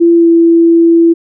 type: tone with pitch glide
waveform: sine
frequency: 338.9 to 334.4 Hz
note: E4 to E4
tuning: +48 to +25 cents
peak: -3 dBFS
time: 0-1.14 s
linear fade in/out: 20 ms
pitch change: -23 cents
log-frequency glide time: 0.15-0.28 s
effects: none